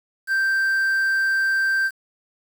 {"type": "tone with quantisation", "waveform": "triangle", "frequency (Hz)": 1568, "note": "G6", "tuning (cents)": 0, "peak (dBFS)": -16, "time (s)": [0.27, 1.91], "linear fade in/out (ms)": 50, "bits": 7, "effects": []}